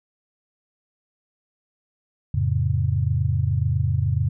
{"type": "chord", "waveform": "sine", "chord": "F augmented", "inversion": "none", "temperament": "just", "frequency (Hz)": [87.31, 109.13, 136.42], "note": ["F2", "A2", "C#3"], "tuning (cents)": [0, -14, -27], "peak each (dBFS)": -23, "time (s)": [2.34, 4.29], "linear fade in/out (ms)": 5, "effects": []}